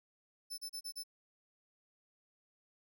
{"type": "tone bursts", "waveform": "sawtooth", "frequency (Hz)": 5274, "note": "E8", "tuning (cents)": 0, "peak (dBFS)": -38, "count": 5, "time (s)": [0.5, 1.037], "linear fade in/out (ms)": 20, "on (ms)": 81, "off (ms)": 33, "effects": []}